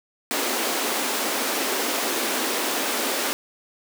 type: high-pass noise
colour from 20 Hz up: pink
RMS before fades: -25 dBFS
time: 0.31-3.33 s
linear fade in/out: 0 ms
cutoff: 240 Hz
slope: 48 dB/octave
effects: none